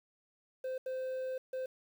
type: tone bursts at uneven times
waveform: triangle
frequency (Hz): 518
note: C5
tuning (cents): -17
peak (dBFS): -33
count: 3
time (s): 0.64-0.78 / 0.86-1.38 / 1.53-1.66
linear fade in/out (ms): 5
effects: 10-bit